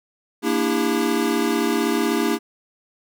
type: chord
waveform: square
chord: E half-diminished seventh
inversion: second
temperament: equal with one note detuned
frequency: 233.1 / 293.7 / 329.6 / 401.4 Hz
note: Bb3 / D4 / E4 / G4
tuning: 0 / 0 / 0 / +41 cents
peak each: -25 dBFS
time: 0.42-2.39 s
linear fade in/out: 50 ms
effects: none